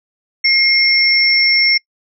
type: tone pair together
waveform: sine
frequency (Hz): 2136 / 5431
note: C7 / F8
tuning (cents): +35 / -49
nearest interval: octave + major third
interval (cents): 1616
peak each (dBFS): -12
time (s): 0.44-1.78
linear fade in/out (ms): 10
effects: noise-tail reverb RT60 0.1 s tail -26 dB re dry